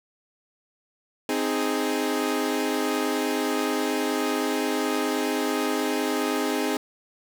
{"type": "chord", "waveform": "sawtooth", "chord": "Ab major", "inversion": "first", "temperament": "equal", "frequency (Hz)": [261.6, 311.1, 415.3], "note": ["C4", "Eb4", "Ab4"], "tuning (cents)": [0, 0, 0], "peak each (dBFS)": -24, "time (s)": [1.29, 6.77], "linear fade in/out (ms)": 2, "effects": []}